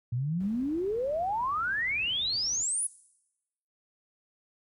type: exponential sweep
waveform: sine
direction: up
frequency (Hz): 115.1 to 10548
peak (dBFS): -27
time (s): 0.12-2.87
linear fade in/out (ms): 5
type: noise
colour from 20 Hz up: brown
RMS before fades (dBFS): -47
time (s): 0.4-2.63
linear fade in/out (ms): 5
effects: noise-tail reverb RT60 0.9 s tail -20 dB re dry + high-pass 60 Hz 12 dB/octave